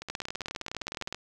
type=two click trains; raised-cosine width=0.2 ms; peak=-16 / -21 dBFS; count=21 / 18; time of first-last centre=0.1-1.126 / 0.02-1.146 s; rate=19.5 / 15.1 Hz; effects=none